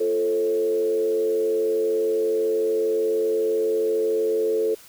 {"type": "tone with frequency modulation", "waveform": "sine", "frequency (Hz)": 440, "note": "A4", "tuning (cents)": 0, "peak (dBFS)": -19, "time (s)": [0, 4.75], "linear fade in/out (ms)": 10, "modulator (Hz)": 92.7, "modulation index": 0.64, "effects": ["white hiss -48 dBFS RMS until 4.88 s"]}